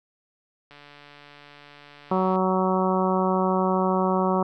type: click train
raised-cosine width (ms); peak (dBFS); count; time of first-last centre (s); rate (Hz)
0.3; -31; 240; 0.71-2.358; 145
type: harmonic tone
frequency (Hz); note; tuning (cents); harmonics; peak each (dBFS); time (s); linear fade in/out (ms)
187; F#3; +19; 1 / 2 / 3 / 4 / 5 / 6 / 7; -24 / -26 / -28 / -29 / -28 / -29 / -34; 2.11-4.43; 5
effects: none